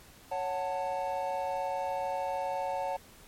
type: chord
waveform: triangle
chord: F# minor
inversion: second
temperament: just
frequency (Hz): 555 / 740 / 888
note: C#5 / F#5 / A5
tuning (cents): +2 / 0 / +16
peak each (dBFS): -33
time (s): 0.31-2.97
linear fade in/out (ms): 10
effects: pink hiss -55 dBFS RMS until 3.27 s + MP3 64 kbps